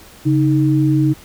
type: tone pair together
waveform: sine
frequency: 138.59 / 311.3 Hz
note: C#3 / D#4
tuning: 0 / +1 cents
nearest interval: octave + major second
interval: 1401 cents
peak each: -14 dBFS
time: 0.25-1.14 s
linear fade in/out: 20 ms
effects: pink hiss -42 dBFS RMS until 1.24 s